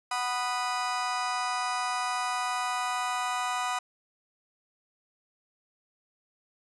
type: chord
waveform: 35% pulse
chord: B major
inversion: second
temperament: just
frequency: 740.8 / 987.8 / 1234.7 Hz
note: F#5 / B5 / D#6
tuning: +2 / 0 / -14 cents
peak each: -31 dBFS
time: 0.11-3.79 s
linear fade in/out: 5 ms
effects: resampled to 24000 Hz